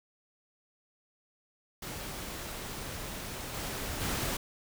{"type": "noise with level steps", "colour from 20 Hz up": "pink", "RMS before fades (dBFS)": [-40, -37, -33], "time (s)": [1.82, 4.37], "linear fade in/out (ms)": 5, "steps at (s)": [3.53, 4], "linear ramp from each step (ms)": 20, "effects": []}